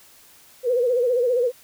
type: tone with vibrato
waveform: sine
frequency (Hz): 491.2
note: B4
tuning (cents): -9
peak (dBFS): -17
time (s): 0.63-1.52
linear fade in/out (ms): 50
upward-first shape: sine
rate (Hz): 15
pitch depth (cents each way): 87
effects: white hiss -51 dBFS RMS until 1.63 s